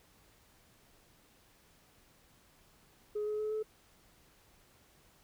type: tone with pitch steps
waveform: sine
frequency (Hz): 420.2 / 424.3 / 428.5 / 432.8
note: G#4 / G#4 / A4 / A4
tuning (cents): +20 / +37 / -46 / -29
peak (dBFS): -31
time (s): 3.15-3.63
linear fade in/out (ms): 10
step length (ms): 120
effects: tanh soft clip ceiling -30 dBFS + pink hiss -65 dBFS RMS until 5.23 s